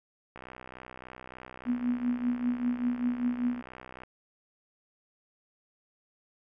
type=click train; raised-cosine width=0.5 ms; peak=-29 dBFS; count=234; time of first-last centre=0.36-4.035 s; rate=63.4 Hz
type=tone with tremolo; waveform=sine; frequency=244.6 Hz; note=B3; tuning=16 cents flat; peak=-23 dBFS; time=1.65-3.62 s; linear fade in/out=50 ms; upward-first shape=triangle; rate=5.1 Hz; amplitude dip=80%
effects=none